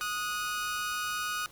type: tone pair together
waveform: sawtooth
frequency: 1244.5 / 1462 Hz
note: D#6 / F#6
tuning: 0 / -21 cents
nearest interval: minor third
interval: 279 cents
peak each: -30 / -31 dBFS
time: 0.01-1.46 s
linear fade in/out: 0 ms
effects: pink hiss -55 dBFS RMS until 1.51 s